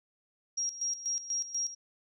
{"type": "tone with tremolo", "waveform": "sine", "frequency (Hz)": 5630, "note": "F8", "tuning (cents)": 13, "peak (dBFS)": -29, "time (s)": [0.57, 1.75], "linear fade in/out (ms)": 10, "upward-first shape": "square", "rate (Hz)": 4.1, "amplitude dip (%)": 75, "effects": []}